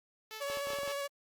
5% pulse tone with tremolo, 436.7 Hz, A4, 13 cents flat, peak -30 dBFS, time 0.31-0.92 s, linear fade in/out 0 ms, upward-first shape sine, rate 5.4 Hz, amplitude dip 85%
sawtooth tone with vibrato, 564 Hz, C#5, 30 cents sharp, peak -31 dBFS, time 0.4-1.08 s, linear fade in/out 20 ms, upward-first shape triangle, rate 14 Hz, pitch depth 22 cents each way
clicks, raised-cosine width 1 ms, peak -32 dBFS, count 8, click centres 0.5 / 0.572 / 0.671 / 0.704 / 0.734 / 0.787 / 0.833 / 0.877 s
effects Opus 48 kbps

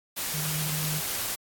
sine tone in noise, 153.7 Hz, D#3, 21 cents flat, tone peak -31 dBFS, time 0.33-1.01 s, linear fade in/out 20 ms, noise white, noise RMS -31 dBFS, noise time 0.16-1.36 s, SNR -3 dB, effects AAC 64 kbps

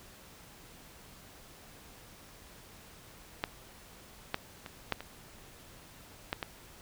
clicks, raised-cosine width 0.3 ms, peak -14 / -14 / -26 / -13 / -26 / -15 / -18 dBFS, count 7, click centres 3.439 / 4.344 / 4.662 / 4.923 / 5.006 / 6.329 / 6.428 s, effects pink hiss -54 dBFS RMS until 6.81 s

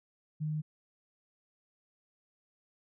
sine tone, 153.5 Hz, D#3, 23 cents flat, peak -31 dBFS, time 0.4-0.62 s, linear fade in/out 20 ms, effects none

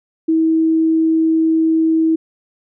sine tone, 322.1 Hz, E4, 40 cents flat, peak -11 dBFS, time 0.28-2.16 s, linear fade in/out 10 ms, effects none

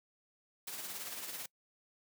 white noise with tremolo, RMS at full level -41 dBFS, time 0.67-1.46 s, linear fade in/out 5 ms, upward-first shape triangle, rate 18 Hz, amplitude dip 50%, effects noise-tail reverb RT60 0.1 s tail -24 dB re dry + high-pass 150 Hz 12 dB/octave

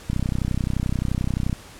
click train, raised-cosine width 5 ms, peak -11 dBFS, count 46, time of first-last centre 0.1-1.529 s, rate 31.5 Hz, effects pink hiss -44 dBFS RMS until 1.79 s + low-pass 11000 Hz 12 dB/octave

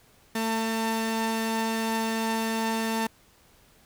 sawtooth tone pair together, 223.8 / 898 Hz, A3 / A5, +30 / +35 cents, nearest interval 2 octaves, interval 2405 cents, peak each -23 / -27 dBFS, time 0.35-3.07 s, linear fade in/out 5 ms, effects pink hiss -59 dBFS RMS until 3.85 s

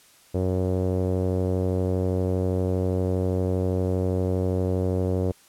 sawtooth tone with low-pass filter, 92.5 Hz, F#2, in tune, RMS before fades -24 dBFS, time 0.34-5.32 s, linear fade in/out 10 ms, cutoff 500 Hz, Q 2.8, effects white hiss -55 dBFS RMS until 5.48 s + low-pass 12000 Hz 12 dB/octave

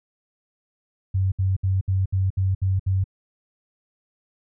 sine tone bursts, 95.2 Hz, F#2, 50 cents sharp, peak -18 dBFS, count 8, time 1.14-3.042 s, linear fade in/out 10 ms, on 180 ms, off 66 ms, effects none

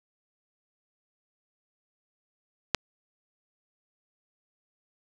click, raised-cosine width 0.2 ms, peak -4 dBFS, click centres 2.747 s, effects none

